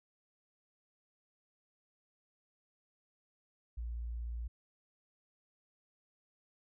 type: tone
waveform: sine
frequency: 58.27 Hz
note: A#1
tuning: in tune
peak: -37 dBFS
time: 3.77-4.48 s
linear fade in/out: 10 ms
effects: none